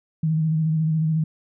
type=tone with vibrato; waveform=sine; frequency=158.2 Hz; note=D#3; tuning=29 cents sharp; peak=-18 dBFS; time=0.23-1.24 s; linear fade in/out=5 ms; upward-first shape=square; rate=14 Hz; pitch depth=29 cents each way; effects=none